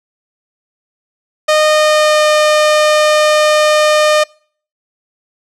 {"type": "tone with pitch glide", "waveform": "sawtooth", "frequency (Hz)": [614, 608.4], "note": ["D#5", "D#5"], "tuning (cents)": [-23, -39], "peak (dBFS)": -4, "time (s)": [1.48, 4.24], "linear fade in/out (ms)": 10, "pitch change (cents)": -16, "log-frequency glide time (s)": [1.64, 2.27], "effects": ["noise-tail reverb RT60 0.5 s tail -26 dB re dry", "low-pass 8000 Hz 12 dB/octave"]}